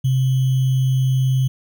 sine tone with sample-and-hold, 130.81 Hz, C3, in tune, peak -14 dBFS, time 0.04-1.48 s, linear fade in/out 10 ms, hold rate 3150 Hz, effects none

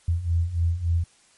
sine beating tone pair, 82.41 / 85.91 Hz, E2 / F2, 0 / -28 cents, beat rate 3.5 Hz, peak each -26 / -22 dBFS, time 0.08-1.04 s, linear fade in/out 5 ms, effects white hiss -58 dBFS RMS until 1.37 s + MP3 48 kbps

